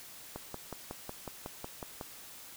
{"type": "click train", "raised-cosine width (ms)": 1, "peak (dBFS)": -25, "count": 10, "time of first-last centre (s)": [0.36, 2.011], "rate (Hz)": 5.45, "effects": ["white hiss -50 dBFS RMS until 2.56 s"]}